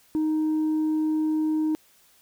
sine tone, 311.1 Hz, D#4, in tune, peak -19 dBFS, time 0.15-1.75 s, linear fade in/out 0 ms, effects tanh soft clip ceiling -20 dBFS + white hiss -59 dBFS RMS until 2.21 s

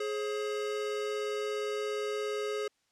square tone pair together, 420 / 537.2 Hz, G#4 / C5, +19 / +46 cents, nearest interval major third, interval 427 cents, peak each -33 / -40 dBFS, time 0-2.68 s, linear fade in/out 5 ms, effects white hiss -74 dBFS RMS until 2.91 s + low-pass 7000 Hz 12 dB/octave

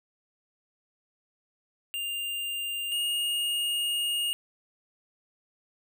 square tone pair in turn, 2799 / 2850 Hz, F7 / F7, +3 / +34 cents, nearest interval unison, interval 31 cents, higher second, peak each -31 / -27 dBFS, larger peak second, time 1.94-2.92 / 2.92-4.33 s, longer second, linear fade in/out 0 ms, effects none

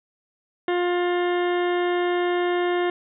harmonic tone with a mistuned harmonic, 353.7 Hz, F4, 22 cents sharp, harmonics 1 / 2 / 3 / 4 / 5 / 6 / 8 / 9 / 10, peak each -21 / -28 / -33 / -36 / -33 / -36 / -41 / -42 / -44 dBFS, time 0.68-2.9 s, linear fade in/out 2 ms, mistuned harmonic 10, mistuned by +40 cents, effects none

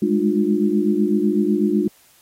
sine tone cluster, 204.2 / 212.2 / 303.7 / 356.8 Hz, G#3 / G#3 / D#4 / F4, -29 / +38 / -42 / +37 cents, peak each -21 dBFS, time 0.02-1.88 s, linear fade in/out 5 ms, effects white hiss -54 dBFS RMS until 2.21 s + AAC 48 kbps

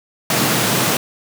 pink high-pass noise, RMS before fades -17 dBFS, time 0.3-0.97 s, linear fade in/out 2 ms, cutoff 110 Hz, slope 48 dB/octave, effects none

